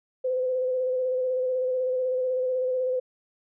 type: tone with vibrato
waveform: sine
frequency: 510 Hz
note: C5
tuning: 44 cents flat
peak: -23 dBFS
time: 0.24-3 s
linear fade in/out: 10 ms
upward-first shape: square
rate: 16 Hz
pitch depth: 21 cents each way
effects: none